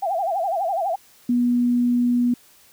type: tone with vibrato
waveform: sine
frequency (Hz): 726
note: F#5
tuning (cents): -33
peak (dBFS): -20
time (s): 0.02-0.96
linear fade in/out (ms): 10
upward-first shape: sine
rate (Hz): 12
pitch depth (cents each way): 190
type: tone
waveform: sine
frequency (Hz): 243.1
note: B3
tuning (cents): -27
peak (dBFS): -16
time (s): 1.29-2.34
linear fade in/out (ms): 5
effects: white hiss -53 dBFS RMS until 2.72 s